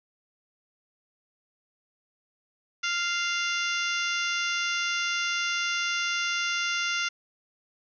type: harmonic tone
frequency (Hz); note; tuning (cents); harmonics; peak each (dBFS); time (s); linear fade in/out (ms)
696; F5; -6; 2 / 3 / 4 / 5 / 6 / 7 / 8 / 9; -30 / -32 / -32 / -36 / -42 / -39 / -38 / -39; 2.83-7.09; 10
effects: none